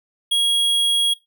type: tone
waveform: square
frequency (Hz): 3300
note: G#7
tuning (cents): -12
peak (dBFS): -16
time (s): 0.31-1.14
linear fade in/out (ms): 10
effects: noise-tail reverb RT60 0.2 s tail -21 dB re dry